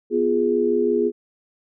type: chord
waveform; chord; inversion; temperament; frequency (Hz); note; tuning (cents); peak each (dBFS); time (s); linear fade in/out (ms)
sine; F diminished; second; equal; 246.9 / 349.2 / 415.3; Cb4 / F4 / Ab4; 0 / 0 / 0; -24 / -22 / -19; 0.1-1.12; 50
effects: none